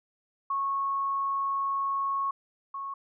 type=tone pair in turn; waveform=sine; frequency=1100 / 1100 Hz; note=C#6 / C#6; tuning=-14 / -14 cents; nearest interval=unison; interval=0 cents; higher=neither; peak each=-26 / -33 dBFS; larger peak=first; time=0.5-2.31 / 2.74-2.94 s; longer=first; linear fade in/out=5 ms; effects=none